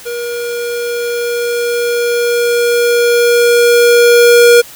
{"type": "tone with level ramp", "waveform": "square", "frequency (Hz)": 476.5, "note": "A#4", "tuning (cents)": 38, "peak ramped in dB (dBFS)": [-19, -3], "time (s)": [0.05, 4.62], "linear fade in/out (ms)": 20, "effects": ["white hiss -34 dBFS RMS until 4.75 s"]}